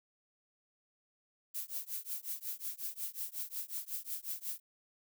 violet noise with tremolo, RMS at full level -37 dBFS, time 1.54-4.6 s, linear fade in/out 10 ms, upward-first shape triangle, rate 5.5 Hz, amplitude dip 100%, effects none

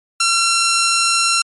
10% pulse tone, 1361 Hz, F6, 45 cents flat, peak -5 dBFS, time 0.2-1.42 s, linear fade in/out 5 ms, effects MP3 48 kbps

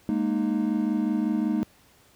triangle chord, Ab suspended second, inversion none, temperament equal with one note detuned, 207.7 / 233.1 / 307.7 Hz, Ab3 / Bb3 / Eb4, 0 / 0 / -19 cents, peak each -25 dBFS, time 0.09-1.63 s, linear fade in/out 0 ms, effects pink hiss -58 dBFS RMS until 2.15 s + high-pass 60 Hz 12 dB/octave

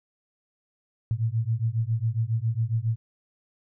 sine beating tone pair, 109.9 / 117.2 Hz, A2 / A#2, -2 / +10 cents, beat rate 7.3 Hz, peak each -26 dBFS, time 1.11-2.96 s, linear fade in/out 0 ms, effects none

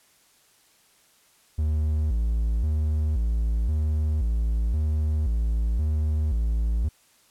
triangle tone with vibrato, 65.6 Hz, C2, 5 cents sharp, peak -19 dBFS, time 1.58-6.89 s, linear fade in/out 10 ms, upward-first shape square, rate 0.95 Hz, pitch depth 270 cents each way, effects white hiss -60 dBFS RMS until 7.3 s + low-pass 12000 Hz 12 dB/octave

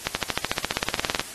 accelerating click train, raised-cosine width 0.2 ms, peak -4 dBFS, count 19, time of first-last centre 0.07-1.195 s, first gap 80 ms, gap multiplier 0.97, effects white hiss -39 dBFS RMS until 1.34 s + AAC 32 kbps

